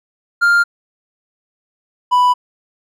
triangle tone pair in turn, 1400 / 989.9 Hz, F6 / B5, +4 / +4 cents, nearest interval tritone, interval 600 cents, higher first, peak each -7 dBFS, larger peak neither, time 0.41-0.64 / 2.11-2.34 s, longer neither, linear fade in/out 20 ms, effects none

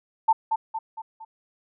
sine tone with echo, 890 Hz, A5, 20 cents sharp, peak -14 dBFS, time 0.28-0.33 s, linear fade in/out 10 ms, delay 230 ms, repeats 4, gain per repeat -6 dB, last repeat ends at 1.25 s, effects none

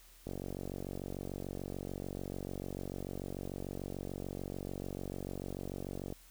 click train, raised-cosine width 2 ms, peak -27 dBFS, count 275, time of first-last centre 0.27-6.125 s, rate 46.8 Hz, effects added 42 Hz sine -60 dBFS peak until 6.3 s + white hiss -61 dBFS RMS until 6.3 s

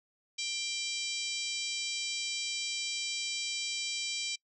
harmonic tone with a mistuned harmonic, 787 Hz, G5, 7 cents sharp, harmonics 3 / 4 / 5 / 6 / 7 / 8 / 9 / 10, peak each -39 / -40 / -41 / -42 / -42 / -43 / -44 / -44 dBFS, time 0.38-4.36 s, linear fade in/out 10 ms, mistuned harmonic 8, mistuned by -75 cents, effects noise-tail reverb RT60 0.1 s tail -25 dB re dry

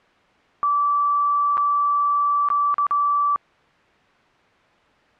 sine tone with dropouts, 1159 Hz, D6, 23 cents flat, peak -16 dBFS, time 0.63-3.36 s, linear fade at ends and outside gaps 0 ms, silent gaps 1.571-1.578 / 2.487-2.502 / 2.742-2.782 / 2.867-2.909 s, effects white hiss -55 dBFS RMS until 5.19 s + low-pass 2000 Hz 12 dB/octave

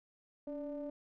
triangle ring-modulated tone, 150.9 Hz, D3, 47 cents sharp, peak -34 dBFS, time 0.47-0.9 s, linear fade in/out 5 ms, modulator 435 Hz, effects none

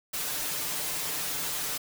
white noise with comb filter, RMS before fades -32 dBFS, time 0.13-1.78 s, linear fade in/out 10 ms, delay 6.7 ms, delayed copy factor +0.95, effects none

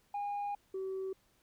sine tone pair in turn, 815 / 381.5 Hz, G#5 / G4, -33 / -47 cents, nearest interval octave + minor second, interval 1314 cents, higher first, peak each -32 / -34 dBFS, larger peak first, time 0.14-0.55 / 0.74-1.13 s, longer first, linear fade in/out 5 ms, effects tanh soft clip ceiling -33 dBFS + pink hiss -71 dBFS RMS until 1.42 s

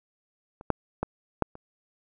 clicks, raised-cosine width 1 ms, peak -29 / -8 / -13 / -8 / -29 dBFS, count 5, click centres 0.611 / 0.703 / 1.03 / 1.423 / 1.554 s, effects none

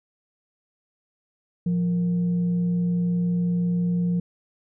sine tone with frequency modulation, 174.9 Hz, F3, 3 cents sharp, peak -20 dBFS, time 1.66-4.2 s, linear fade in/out 5 ms, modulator 288 Hz, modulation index 0.23, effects none

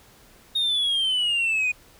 sine exponential sweep, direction down, 3729 to 2455 Hz, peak -18 dBFS, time 0.55-1.72 s, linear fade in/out 10 ms, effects tanh soft clip ceiling -19 dBFS + pink hiss -53 dBFS RMS until 1.99 s

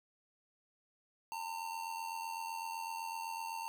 square tone with amplitude modulation, 908 Hz, A#5, 46 cents flat, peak -37 dBFS, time 1.32-3.68 s, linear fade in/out 0 ms, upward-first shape sine, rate 87.9 Hz, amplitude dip 65%, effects 11-bit

